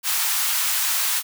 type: high-pass noise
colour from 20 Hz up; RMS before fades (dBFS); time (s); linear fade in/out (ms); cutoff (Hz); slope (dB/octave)
white; -22; 0.03-1.23; 50; 870; 24
effects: none